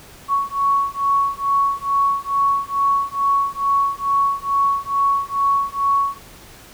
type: beating tone pair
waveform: sine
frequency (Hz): 1112 / 1114.3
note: C#6 / C#6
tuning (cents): +5 / +9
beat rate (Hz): 2.3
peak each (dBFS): -19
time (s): 0.28-6.19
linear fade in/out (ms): 50
effects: pink hiss -43 dBFS RMS until 6.73 s